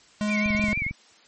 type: tone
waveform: square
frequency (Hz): 210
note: G#3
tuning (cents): +19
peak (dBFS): -24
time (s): 0.21-0.73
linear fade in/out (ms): 0
type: tone with vibrato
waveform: sine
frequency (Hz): 2261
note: C#7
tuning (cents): +34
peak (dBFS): -25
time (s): 0.27-0.92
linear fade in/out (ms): 50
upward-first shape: triangle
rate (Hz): 6.4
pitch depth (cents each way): 110
type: click train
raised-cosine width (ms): 5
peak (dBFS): -21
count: 11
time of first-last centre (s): 0.46-0.91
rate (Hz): 22.2
effects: white hiss -55 dBFS RMS until 1.27 s + MP3 32 kbps